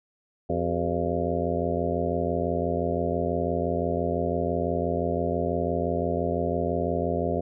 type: harmonic tone with a mistuned harmonic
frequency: 85.9 Hz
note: F2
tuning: 28 cents flat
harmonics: 1 / 2 / 3 / 4 / 5 / 6 / 7 / 8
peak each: -32 / -32 / -32 / -32 / -32 / -32 / -32 / -32 dBFS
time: 0.49-7.41 s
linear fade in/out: 10 ms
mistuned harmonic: 4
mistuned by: +130 cents
effects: none